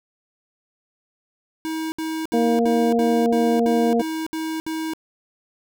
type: tone bursts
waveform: square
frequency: 319.1 Hz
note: D#4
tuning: 44 cents sharp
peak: -25 dBFS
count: 10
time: 1.65-4.935 s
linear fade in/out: 0 ms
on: 270 ms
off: 65 ms
type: harmonic tone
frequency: 233.1 Hz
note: A#3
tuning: in tune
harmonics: 1 / 2 / 3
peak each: -19 / -20 / -24 dBFS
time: 2.33-4.02 s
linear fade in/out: 10 ms
effects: none